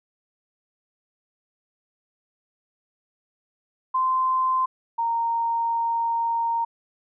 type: tone pair in turn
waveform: sine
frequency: 1037 / 925.8 Hz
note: C6 / A#5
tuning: -16 / -12 cents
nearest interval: major second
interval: 196 cents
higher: first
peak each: -19 / -21 dBFS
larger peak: first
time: 3.94-4.66 / 4.98-6.65 s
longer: second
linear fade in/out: 10 ms
effects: none